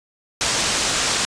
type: low-pass noise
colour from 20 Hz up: white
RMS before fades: -21 dBFS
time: 0.41-1.25 s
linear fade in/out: 0 ms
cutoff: 7900 Hz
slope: 24 dB/octave
effects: resampled to 22050 Hz

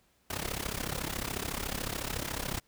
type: noise with amplitude modulation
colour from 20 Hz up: pink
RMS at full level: -32 dBFS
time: 0.3-2.6 s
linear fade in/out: 5 ms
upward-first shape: sine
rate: 33.9 Hz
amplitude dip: 85%
effects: pink hiss -69 dBFS RMS until 2.67 s

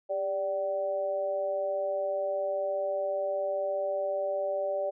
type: tone with amplitude modulation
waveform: sine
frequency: 583 Hz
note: D5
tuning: 13 cents flat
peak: -24 dBFS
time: 0.09-4.91 s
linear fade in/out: 20 ms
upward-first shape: sine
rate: 185 Hz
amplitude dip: 75%
effects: none

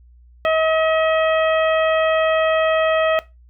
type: harmonic tone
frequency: 638 Hz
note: D#5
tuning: 43 cents sharp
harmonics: 1 / 2 / 3 / 4 / 5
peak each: -16 / -22 / -26 / -28 / -30 dBFS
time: 0.45-3.19 s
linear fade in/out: 0 ms
effects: noise-tail reverb RT60 0.2 s tail -17 dB re dry + added 60 Hz sine -45 dBFS peak until 3.49 s

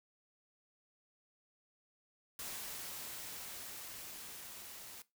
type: noise with level ramp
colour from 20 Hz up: white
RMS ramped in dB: -44 to -51 dBFS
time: 2.39-5.02 s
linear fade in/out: 2 ms
effects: noise-tail reverb RT60 0.2 s tail -18 dB re dry

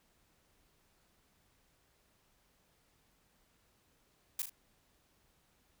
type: noise with echo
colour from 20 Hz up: blue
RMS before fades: -35 dBFS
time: 4.39-4.42 s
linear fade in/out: 2 ms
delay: 38 ms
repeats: 2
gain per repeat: -7 dB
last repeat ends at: 4.496 s
effects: pink hiss -72 dBFS RMS until 5.8 s

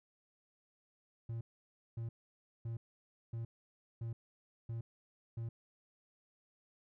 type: tone bursts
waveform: triangle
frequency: 115.1 Hz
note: A#2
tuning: 22 cents flat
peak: -36 dBFS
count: 7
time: 1.29-5.49 s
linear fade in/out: 5 ms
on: 120 ms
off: 560 ms
effects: none

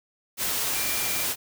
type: tone in noise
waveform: sine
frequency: 2370 Hz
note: D7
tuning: 15 cents sharp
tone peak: -35 dBFS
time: 0.72-1.27 s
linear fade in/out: 50 ms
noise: white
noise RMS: -27 dBFS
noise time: 0.37-1.36 s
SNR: -11 dB
effects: none

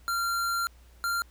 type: tone pair in turn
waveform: square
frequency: 1380 / 1386.2 Hz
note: F6 / F6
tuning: -21 / -13 cents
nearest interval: unison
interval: 8 cents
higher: second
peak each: -27 dBFS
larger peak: neither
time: 0.08-0.67 / 1.04-1.22 s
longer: first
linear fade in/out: 0 ms
effects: added 60 Hz sine -52 dBFS peak until 1.3 s + pink hiss -62 dBFS RMS until 1.3 s

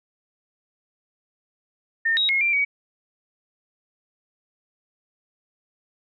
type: tone with pitch steps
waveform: sine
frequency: 1817 / 3802 / 2160 / 2365 / 2259 Hz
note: A#6 / A#7 / C#7 / D7 / C#7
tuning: -45 / +33 / -45 / +12 / +32 cents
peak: -18 dBFS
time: 2.05-2.65 s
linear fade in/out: 10 ms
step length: 120 ms
effects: none

